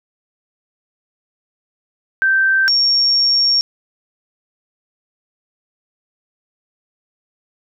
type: tone pair in turn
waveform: sine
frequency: 1559 / 5528 Hz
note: G6 / F8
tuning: -10 / -19 cents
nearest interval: octave + minor seventh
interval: 2191 cents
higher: second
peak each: -11 dBFS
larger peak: neither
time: 2.22-2.68 / 2.68-3.61 s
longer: second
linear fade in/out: 0 ms
effects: none